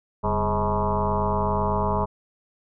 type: tone with frequency modulation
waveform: sine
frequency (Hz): 526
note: C5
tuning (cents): +9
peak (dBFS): -20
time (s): 0.23-2.06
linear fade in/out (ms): 20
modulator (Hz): 110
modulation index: 5.1
effects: none